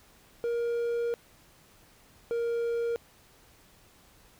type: tone pair in turn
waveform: triangle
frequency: 471 / 468 Hz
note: A#4 / A#4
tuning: +18 / +7 cents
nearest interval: unison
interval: 11 cents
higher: first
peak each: -25 / -25 dBFS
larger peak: neither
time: 0.44-1.14 / 2.31-2.96 s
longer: first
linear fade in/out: 0 ms
effects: pink hiss -59 dBFS RMS until 4.39 s